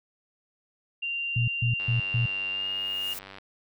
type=tone with pitch glide; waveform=sine; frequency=2777 to 2834 Hz; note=F7 to F7; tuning=-10 to +25 cents; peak=-28 dBFS; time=1.02-3.14 s; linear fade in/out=10 ms; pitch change=+35 cents; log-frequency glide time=2.5-2.67 s
type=tone bursts; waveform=sine; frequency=118.3 Hz; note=A#2; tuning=26 cents sharp; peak=-22 dBFS; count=4; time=1.36-2.26 s; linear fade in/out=5 ms; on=120 ms; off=140 ms
type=click train; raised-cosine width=0.3 ms; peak=-27 dBFS; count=155; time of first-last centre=1.8-3.384 s; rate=97.2 Hz
type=noise with exponential growth; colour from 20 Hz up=blue; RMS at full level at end=-36 dBFS; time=2.59-3.19 s; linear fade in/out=5 ms; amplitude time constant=130 ms
effects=none